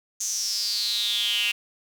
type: tone with high-pass filter sweep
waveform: square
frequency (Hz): 110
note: A2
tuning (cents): 0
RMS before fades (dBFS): -26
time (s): 0.2-1.52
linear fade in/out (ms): 10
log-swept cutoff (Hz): 6500 to 2700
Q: 9.1
effects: none